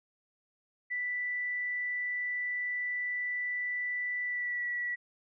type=tone with pitch glide; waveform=sine; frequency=1975.5 to 1943.8 Hz; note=B6 to B6; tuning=0 to -28 cents; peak=-31 dBFS; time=0.9-4.96 s; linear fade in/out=20 ms; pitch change=-28 cents; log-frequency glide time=4.24-4.65 s; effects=none